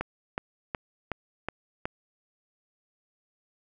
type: click train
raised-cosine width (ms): 0.5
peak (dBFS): -15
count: 6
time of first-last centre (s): 0.01-1.855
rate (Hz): 2.71
effects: none